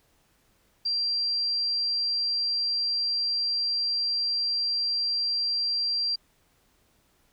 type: tone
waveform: sine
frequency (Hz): 4730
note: D8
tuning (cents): +12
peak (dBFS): -24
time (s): 0.85-6.16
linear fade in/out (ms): 10
effects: pink hiss -66 dBFS RMS until 7.32 s